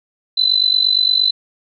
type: tone with amplitude modulation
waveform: sine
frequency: 4021 Hz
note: B7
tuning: 30 cents sharp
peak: -8 dBFS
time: 0.37-1.31 s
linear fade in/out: 10 ms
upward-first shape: sine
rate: 48.6 Hz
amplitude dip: 85%
effects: none